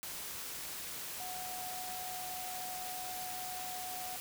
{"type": "tone in noise", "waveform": "sine", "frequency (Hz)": 735, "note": "F#5", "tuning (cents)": -12, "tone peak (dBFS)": -43, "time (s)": [1.2, 4.16], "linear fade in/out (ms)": 0, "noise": "white", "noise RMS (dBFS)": -43, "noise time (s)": [0.03, 4.2], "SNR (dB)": -3, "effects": []}